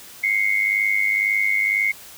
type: tone pair together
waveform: sine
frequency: 2093 / 2195 Hz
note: C7 / C#7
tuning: 0 / -18 cents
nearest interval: minor second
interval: 82 cents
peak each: -20 dBFS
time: 0.23-1.92 s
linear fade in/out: 10 ms
effects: white hiss -42 dBFS RMS until 2.17 s